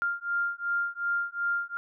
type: beating tone pair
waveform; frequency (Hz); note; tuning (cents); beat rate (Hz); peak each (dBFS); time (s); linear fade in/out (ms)
sine; 1396.9 / 1399.6; F6 / F6; 0 / +3; 2.7; -30; 0.02-1.77; 0
effects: none